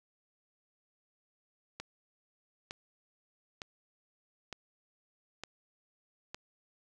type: click train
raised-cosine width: 0.2 ms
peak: -23 dBFS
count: 6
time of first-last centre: 1.8-6.345 s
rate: 1.1 Hz
effects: none